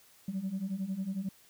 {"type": "beating tone pair", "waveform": "sine", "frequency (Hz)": [185, 196], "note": ["F#3", "G3"], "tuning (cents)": [0, 0], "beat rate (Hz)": 11, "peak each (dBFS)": [-36, -33], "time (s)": [0.28, 1.29], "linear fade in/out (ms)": 5, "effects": ["tanh soft clip ceiling -28 dBFS", "white hiss -61 dBFS RMS until 1.49 s"]}